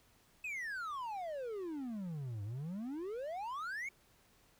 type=exponential two-way sweep; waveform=triangle; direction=down then up; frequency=2604 to 98 to 2268 Hz; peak=-37 dBFS; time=0.44-3.89 s; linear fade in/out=5 ms; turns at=2.43 s; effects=pink hiss -68 dBFS RMS until 4.59 s